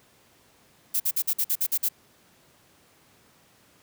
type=noise bursts; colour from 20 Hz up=violet; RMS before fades=-24 dBFS; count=9; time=0.94-1.889 s; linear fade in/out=10 ms; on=61 ms; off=50 ms; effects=pink hiss -59 dBFS RMS until 3.82 s + high-pass 100 Hz 12 dB/octave